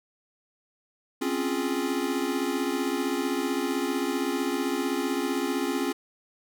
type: chord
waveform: square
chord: Db major seventh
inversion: third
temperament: equal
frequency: 261.6 / 277.2 / 349.2 / 415.3 Hz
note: C4 / Db4 / F4 / Ab4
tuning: 0 / 0 / 0 / 0 cents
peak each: -32 / -31 / -32 / -34 dBFS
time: 1.21-5.93 s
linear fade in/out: 10 ms
effects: none

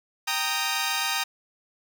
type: chord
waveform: 10% pulse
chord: Eb major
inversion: first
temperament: equal with one note detuned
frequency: 784 / 926.4 / 1244.5 Hz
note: G5 / Bb5 / Eb6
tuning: 0 / -11 / 0 cents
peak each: -22 / -20 / -21 dBFS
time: 0.27-1.24 s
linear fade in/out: 10 ms
effects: none

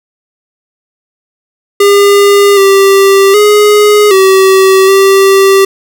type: tone with pitch steps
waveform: square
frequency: 403.5 / 391.9 / 417.3 / 382.6 / 389.4 Hz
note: G#4 / G4 / G#4 / G4 / G4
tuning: -50 / 0 / +8 / -42 / -12 cents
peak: -3 dBFS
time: 1.8-5.65 s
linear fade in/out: 5 ms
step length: 770 ms
effects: none

